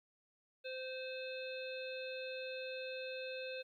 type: harmonic tone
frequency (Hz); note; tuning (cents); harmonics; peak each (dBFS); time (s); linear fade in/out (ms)
518; C5; -17; 1 / 3 / 5 / 7 / 8; -43 / -52 / -48 / -53 / -54; 0.64-3.63; 20
effects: 13-bit